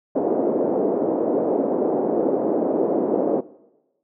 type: band-pass noise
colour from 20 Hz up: pink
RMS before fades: -21 dBFS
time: 0.15-3.41 s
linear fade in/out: 10 ms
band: 280 to 600 Hz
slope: 24 dB/octave
effects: noise-tail reverb RT60 1.0 s tail -20 dB re dry